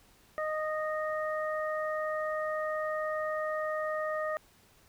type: harmonic tone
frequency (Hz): 619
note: D#5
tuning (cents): -9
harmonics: 1 / 2 / 3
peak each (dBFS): -32 / -36 / -39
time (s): 0.38-4.37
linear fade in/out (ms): 0
effects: pink hiss -62 dBFS RMS until 4.88 s